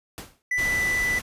pink noise with exponential decay, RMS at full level -34 dBFS, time 0.18-0.42 s, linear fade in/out 0 ms, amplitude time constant 51 ms
triangle tone, 1986 Hz, B6, 9 cents sharp, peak -20 dBFS, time 0.51-1.19 s, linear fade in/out 5 ms
pink noise, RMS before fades -33 dBFS, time 0.57-1.22 s, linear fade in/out 20 ms
effects resampled to 32000 Hz

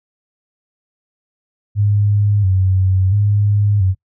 sine tone with vibrato, 98.5 Hz, G2, 9 cents sharp, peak -11 dBFS, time 1.75-3.95 s, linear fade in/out 50 ms, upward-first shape square, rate 0.73 Hz, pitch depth 76 cents each way, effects noise-tail reverb RT60 0.1 s tail -21 dB re dry

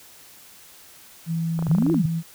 sine tone, 164.81 Hz, E3, in tune, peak -22 dBFS, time 1.26-2.23 s, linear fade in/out 50 ms
clicks, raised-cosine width 1 ms, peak -19 dBFS, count 10, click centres 1.591 / 1.625 / 1.668 / 1.714 / 1.75 / 1.784 / 1.824 / 1.865 / 1.899 / 1.944 s
sine exponential two-way sweep, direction up then down, 133.8 to 352.4 to 133.8 Hz, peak -18 dBFS, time 1.68-2.06 s, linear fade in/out 5 ms, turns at 1.92 s
effects white hiss -48 dBFS RMS until 2.34 s

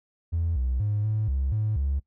triangle tone with pitch steps, 83.4 / 63.1 / 104.3 / 107.7 / 67.2 / 107.3 / 69.2 Hz, E2 / B1 / G#2 / A2 / C2 / A2 / C#2, +21 / +38 / +8 / -37 / +47 / -43 / -2 cents, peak -20 dBFS, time 0.32-2 s, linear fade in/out 20 ms, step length 240 ms, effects noise-tail reverb RT60 0.1 s tail -21 dB re dry + tanh soft clip ceiling -19 dBFS

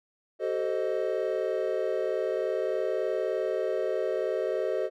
triangle chord, F# diminished seventh, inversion none, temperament equal with one note detuned, 379.5 / 440 / 523.3 / 622.3 Hz, F#4 / A4 / C5 / Eb5, +44 / 0 / 0 / 0 cents, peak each -30 dBFS, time 0.39-4.9 s, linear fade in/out 50 ms, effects none

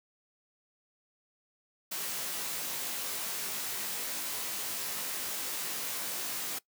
white noise with comb filter, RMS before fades -36 dBFS, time 1.91-6.59 s, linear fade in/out 10 ms, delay 19 ms, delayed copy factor +0.9, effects noise-tail reverb RT60 0.1 s tail -20 dB re dry + high-pass 150 Hz 12 dB/octave

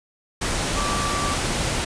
sine tone in noise, 1162 Hz, D6, 19 cents flat, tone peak -26 dBFS, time 0.76-1.35 s, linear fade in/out 10 ms, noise pink, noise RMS -24 dBFS, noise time 0.41-1.85 s, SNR -5 dB, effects resampled to 22050 Hz

